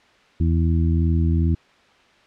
harmonic tone, 82.41 Hz, E2, in tune, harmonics 1 / 2 / 3 / 4, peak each -17 / -23 / -27 / -29 dBFS, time 0.4-1.55 s, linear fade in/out 5 ms, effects white hiss -54 dBFS RMS until 2.26 s + low-pass 3000 Hz 12 dB/octave

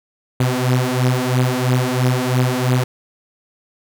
sawtooth beating tone pair, 125.1 / 128.1 Hz, B2 / C3, +23 / -36 cents, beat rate 3 Hz, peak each -14 dBFS, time 0.4-2.84 s, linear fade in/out 5 ms, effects none

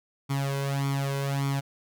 sawtooth tone with flanger, 138.59 Hz, C#3, in tune, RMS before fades -28 dBFS, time 0.29-1.61 s, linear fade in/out 20 ms, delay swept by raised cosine 0.89 to 1.99 ms, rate 1.7 Hz, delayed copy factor +0.75, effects none

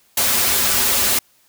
white noise with comb filter, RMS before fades -17 dBFS, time 0.17-1.19 s, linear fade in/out 5 ms, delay 6.4 ms, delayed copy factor -0.8, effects white hiss -57 dBFS RMS until 1.48 s

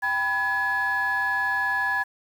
sine tone cluster, 789 / 988 / 1695 Hz, G5 / B5 / G#6, +11 / 0 / +35 cents, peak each -29 / -28 / -22 dBFS, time 0.02-2.04 s, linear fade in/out 20 ms, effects tanh soft clip ceiling -17 dBFS + 8-bit

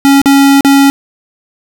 square tone with dropouts, 277.2 Hz, C#4, in tune, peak -4 dBFS, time 0.05-0.9 s, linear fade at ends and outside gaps 0 ms, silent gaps 0.216-0.258 / 0.608-0.648 s, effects none

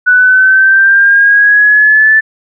sine exponential sweep, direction up, 1480 to 1760 Hz, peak -3 dBFS, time 0.06-2.21 s, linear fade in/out 20 ms, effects none

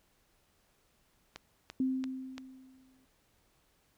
click train, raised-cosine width 0.2 ms, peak -25 dBFS, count 4, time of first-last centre 1.36-2.38 s, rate 2.94 Hz
sine tone with exponential decay, 261.1 Hz, C4, 3 cents flat, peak -26 dBFS, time 1.8-3.05 s, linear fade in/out 2 ms, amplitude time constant 270 ms
effects pink hiss -71 dBFS RMS until 3.97 s

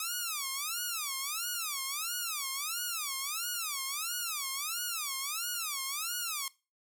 5% pulse tone with vibrato, 1244.5 Hz, D#6, in tune, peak -22 dBFS, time 0-6.48 s, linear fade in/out 2 ms, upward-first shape sine, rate 1.5 Hz, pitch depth 270 cents each way, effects noise-tail reverb RT60 0.3 s tail -21 dB re dry

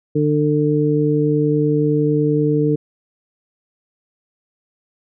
harmonic tone, 149.4 Hz, D3, 30 cents sharp, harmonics 1 / 2 / 3, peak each -18 / -18 / -18 dBFS, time 0.15-2.76 s, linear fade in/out 10 ms, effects none

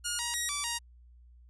5% pulse tone with pitch steps, 1429 / 949 / 1899 / 1159 / 941 Hz, F6 / A#5 / A#6 / D6 / A#5, +39 / +31 / +32 / -23 / +16 cents, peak -19 dBFS, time 0.04-0.79 s, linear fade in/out 20 ms, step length 150 ms, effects added 60 Hz sine -53 dBFS peak until 1.49 s + resampled to 24000 Hz

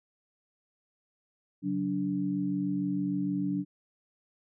sine tone cluster, 138.8 / 185.4 / 289.5 Hz, C#3 / F#3 / D4, +3 / +4 / -25 cents, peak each -39 / -31 / -30 dBFS, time 1.62-3.65 s, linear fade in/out 50 ms, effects none

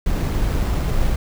brown noise with sample-and-hold, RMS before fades -19 dBFS, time 0.06-1.16 s, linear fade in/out 5 ms, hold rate 6300 Hz, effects none

